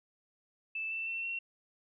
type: tone with pitch steps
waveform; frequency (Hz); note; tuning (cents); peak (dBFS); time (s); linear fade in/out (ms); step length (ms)
sine; 2637 / 2666 / 2696 / 2725; E7 / E7 / E7 / F7; 0 / +19 / +38 / -43; -34; 0.75-1.39; 5; 160
effects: none